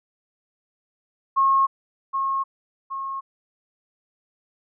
sine tone with echo, 1084 Hz, C#6, 39 cents flat, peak -15 dBFS, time 1.36-1.67 s, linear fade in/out 20 ms, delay 770 ms, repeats 2, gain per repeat -6 dB, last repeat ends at 3.21 s, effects none

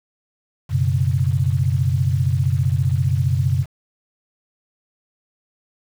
sine chord, F# suspended fourth, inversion none, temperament equal, 92.5 / 123.47 / 138.59 Hz, F#2 / B2 / C#3, 0 / 0 / 0 cents, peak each -20 dBFS, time 0.69-3.66 s, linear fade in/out 50 ms, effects 7-bit

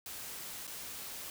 white noise with dropouts, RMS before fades -44 dBFS, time 0.06-1.3 s, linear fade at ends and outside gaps 1 ms, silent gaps 0.67-0.676 s, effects none

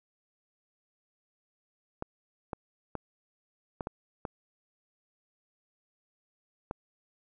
clicks, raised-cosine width 1 ms, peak -20 dBFS, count 7, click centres 2.024 / 2.532 / 2.953 / 3.808 / 3.871 / 4.252 / 6.711 s, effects none

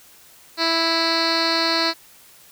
10% pulse tone with low-pass filter, 329.5 Hz, E4, 1 cent flat, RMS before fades -20 dBFS, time 0.57-1.94 s, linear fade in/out 50 ms, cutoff 4200 Hz, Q 7.3, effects white hiss -49 dBFS RMS until 2.51 s

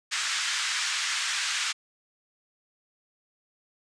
pink band-pass noise, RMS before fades -29 dBFS, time 0.11-1.73 s, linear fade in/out 20 ms, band 1400 to 7900 Hz, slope 24 dB/octave, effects resampled to 22050 Hz

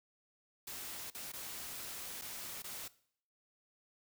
white noise with dropouts, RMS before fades -45 dBFS, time 0.67-2.88 s, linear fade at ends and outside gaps 5 ms, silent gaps 1.103-1.147 / 1.32-1.334 / 2.214-2.219 / 2.622-2.641 s, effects noise-tail reverb RT60 0.6 s tail -19 dB re dry

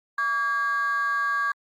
triangle ring-modulated tone, 1386 Hz, F6, 14 cents flat, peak -16 dBFS, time 0.18-1.52 s, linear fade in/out 5 ms, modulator 241 Hz, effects tanh soft clip ceiling -17 dBFS + Opus 48 kbps

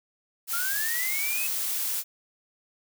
blue noise, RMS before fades -29 dBFS, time 0.47-2.04 s, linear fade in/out 50 ms
triangle linear sweep, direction up, 1357 to 2594 Hz, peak -29 dBFS, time 0.53-1.47 s, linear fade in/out 5 ms
effects none

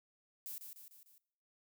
violet noise with echo, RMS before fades -45 dBFS, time 0.46-0.58 s, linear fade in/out 0 ms, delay 150 ms, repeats 4, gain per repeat -5 dB, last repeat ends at 1.18 s, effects noise-tail reverb RT60 0.7 s tail -21 dB re dry

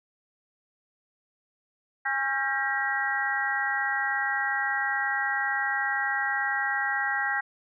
harmonic tone with a mistuned harmonic, 272.7 Hz, C#4, 28 cents flat, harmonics 3 / 4 / 5 / 6 / 7, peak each -31 / -40 / -35 / -29 / -29 dBFS, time 2.05-7.41 s, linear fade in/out 10 ms, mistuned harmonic 6, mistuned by -47 cents, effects none

